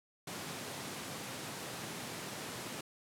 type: high-pass noise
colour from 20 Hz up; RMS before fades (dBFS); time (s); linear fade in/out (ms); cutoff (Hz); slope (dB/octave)
pink; -43; 0.27-2.81; 5; 120; 24
effects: low-pass 12000 Hz 12 dB/octave